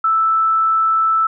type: tone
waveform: sine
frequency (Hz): 1318.5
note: E6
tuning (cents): 0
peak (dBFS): -12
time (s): 0.04-1.27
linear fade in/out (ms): 5
effects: none